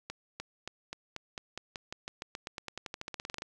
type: accelerating click train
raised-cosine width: 0.2 ms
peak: -21 dBFS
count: 27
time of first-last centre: 0.1-3.421 s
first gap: 300 ms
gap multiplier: 0.92
effects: none